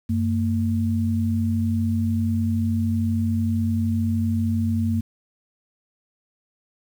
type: tone pair together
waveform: sine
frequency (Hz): 94.6 / 227.7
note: F#2 / A#3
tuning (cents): +39 / -40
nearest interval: octave + minor third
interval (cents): 1521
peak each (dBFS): -22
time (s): 0.09-5.01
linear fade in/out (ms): 10
effects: 8-bit